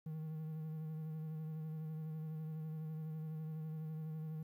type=tone with vibrato; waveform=triangle; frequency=157 Hz; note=D#3; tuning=16 cents sharp; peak=-39 dBFS; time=0.06-4.43 s; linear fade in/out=5 ms; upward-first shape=sine; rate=12 Hz; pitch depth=26 cents each way; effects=12-bit